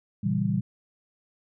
sine chord, A# diminished seventh, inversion none, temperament equal, 116.54 / 138.59 / 164.81 / 196 Hz, A#2 / C#3 / E3 / G3, 0 / 0 / 0 / 0 cents, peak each -29 / -31 / -29 / -26 dBFS, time 0.23-0.61 s, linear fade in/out 10 ms, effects none

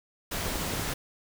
pink noise, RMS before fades -32 dBFS, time 0.31-0.94 s, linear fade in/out 10 ms
clicks, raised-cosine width 2 ms, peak -20 dBFS, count 4, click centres 0.481 / 0.557 / 0.737 / 0.796 s
effects none

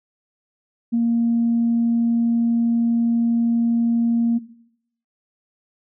sine tone, 233.1 Hz, A#3, in tune, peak -15 dBFS, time 0.92-4.39 s, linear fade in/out 20 ms, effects noise-tail reverb RT60 0.7 s tail -17 dB re dry + tanh soft clip ceiling -11 dBFS

